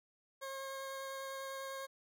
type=tone with vibrato; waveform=20% pulse; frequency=539 Hz; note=C#5; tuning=49 cents flat; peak=-37 dBFS; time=0.41-1.87 s; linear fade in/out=20 ms; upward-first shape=triangle; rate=10 Hz; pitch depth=11 cents each way; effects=none